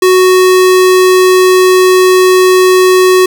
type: tone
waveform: square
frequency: 370 Hz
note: F#4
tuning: in tune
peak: -4 dBFS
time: 0.02-3.26 s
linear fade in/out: 5 ms
effects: none